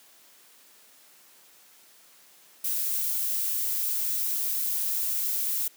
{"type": "noise", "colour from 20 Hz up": "violet", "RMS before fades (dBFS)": -28, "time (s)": [2.64, 5.68], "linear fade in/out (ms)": 5, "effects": ["white hiss -56 dBFS RMS until 5.76 s", "high-pass 200 Hz 12 dB/octave"]}